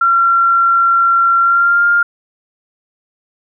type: tone with pitch glide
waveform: sine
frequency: 1368 to 1404 Hz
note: F6 to F6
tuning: -36 to +9 cents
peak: -8 dBFS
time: 0.01-2.03 s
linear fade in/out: 5 ms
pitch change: +45 cents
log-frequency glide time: 1.39-1.86 s
effects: none